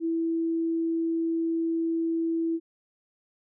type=tone; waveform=sine; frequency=329.6 Hz; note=E4; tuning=in tune; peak=-24 dBFS; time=0-2.6 s; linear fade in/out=50 ms; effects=none